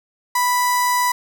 sawtooth tone with notch filter, 987.8 Hz, B5, in tune, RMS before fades -18 dBFS, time 0.35-1.12 s, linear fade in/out 5 ms, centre 3100 Hz, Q 1.6, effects 9-bit

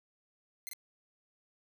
5% pulse tone with echo, 2086 Hz, C7, 6 cents flat, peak -29 dBFS, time 0.67-0.69 s, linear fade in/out 0 ms, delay 43 ms, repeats 1, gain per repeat -3 dB, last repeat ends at 0.733 s, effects none

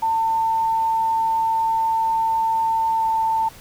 sine tone with pitch glide, 898 to 892.8 Hz, A5 to A5, +35 to +25 cents, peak -17 dBFS, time 0.02-3.49 s, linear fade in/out 10 ms, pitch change -10 cents, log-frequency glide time 2.95-3.06 s, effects pink hiss -44 dBFS RMS until 3.6 s

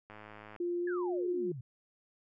click train, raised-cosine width 0.5 ms, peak -34 dBFS, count 50, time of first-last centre 0.1-0.562 s, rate 106 Hz
sine tone with pitch glide, 349.2 to 356.3 Hz, F4 to F4, 0 to +35 cents, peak -31 dBFS, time 0.6-1.52 s, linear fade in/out 5 ms, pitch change +35 cents, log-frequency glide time 0.81-0.9 s
sine exponential sweep, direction down, 1760 to 115.2 Hz, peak -40 dBFS, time 0.87-1.61 s, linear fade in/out 5 ms
effects none

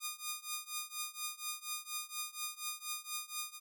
5% pulse tone with tremolo, 1222 Hz, D#6, 32 cents flat, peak -24 dBFS, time 0-3.6 s, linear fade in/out 50 ms, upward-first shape triangle, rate 4.2 Hz, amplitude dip 95%, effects none

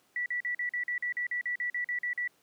sine tone bursts, 1955 Hz, B6, 18 cents flat, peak -29 dBFS, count 15, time 0.16-2.276 s, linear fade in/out 2 ms, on 100 ms, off 44 ms, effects pink hiss -67 dBFS RMS until 2.42 s + high-pass 200 Hz 12 dB/octave

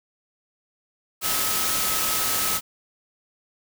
sine tone in noise, 1284 Hz, E6, 46 cents flat, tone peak -33 dBFS, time 1.21-2.61 s, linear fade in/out 50 ms, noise white, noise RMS -24 dBFS, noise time 1.21-2.61 s, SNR -12 dB, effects none

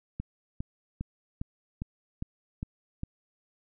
click train, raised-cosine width 5 ms, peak -21 dBFS, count 8, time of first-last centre 0.2-3.034 s, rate 2.47 Hz, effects none

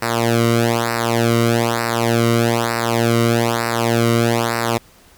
sawtooth tone with flanger, 116.54 Hz, A#2, in tune, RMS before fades -17 dBFS, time 0.02-4.78 s, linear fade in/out 5 ms, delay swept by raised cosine 0.3 to 1.19 ms, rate 1.1 Hz, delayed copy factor -1, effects pink hiss -49 dBFS RMS until 5.17 s

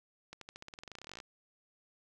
accelerating click train, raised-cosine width 0.2 ms, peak -29 dBFS, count 23, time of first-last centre 0.33-1.202 s, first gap 83 ms, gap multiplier 0.92, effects none

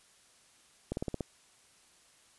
slowing click train, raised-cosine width 2 ms, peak -20 dBFS, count 6, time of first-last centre 0.92-1.207 s, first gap 51 ms, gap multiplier 1.06, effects white hiss -63 dBFS RMS until 2.38 s + resampled to 24000 Hz

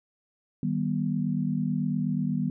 sine chord, Eb augmented, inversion none, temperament just, 155.56 / 194.45 / 243.1 Hz, Eb3 / G3 / B3, 0 / -14 / -27 cents, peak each -29 dBFS, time 0.63-2.5 s, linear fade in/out 2 ms, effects none

